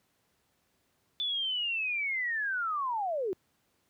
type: linear sweep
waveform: sine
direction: down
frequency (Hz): 3503 to 350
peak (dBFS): -29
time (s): 1.2-3.33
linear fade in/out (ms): 0
effects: pink hiss -73 dBFS RMS until 3.89 s + high-pass 80 Hz 12 dB/octave